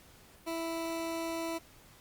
20% pulse tone, 330 Hz, E4, 2 cents sharp, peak -29 dBFS, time 0.46-1.59 s, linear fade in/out 20 ms, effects pink hiss -58 dBFS RMS until 2 s + Opus 48 kbps

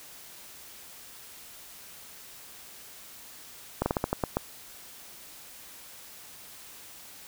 slowing click train, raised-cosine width 1 ms, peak -11 dBFS, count 8, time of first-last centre 3.82-4.37 s, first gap 40 ms, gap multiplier 1.22, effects white hiss -48 dBFS RMS until 7.27 s

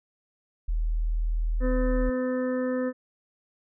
sine tone, 40.12 Hz, E1, 46 cents flat, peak -23 dBFS, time 0.68-2.1 s, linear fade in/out 10 ms
harmonic tone, 254.2 Hz, C4, 50 cents flat, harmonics 1 / 2 / 4 / 5 / 6 / 7, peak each -27 / -28 / -45 / -42 / -48 / -41 dBFS, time 1.6-2.93 s, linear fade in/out 50 ms
effects none

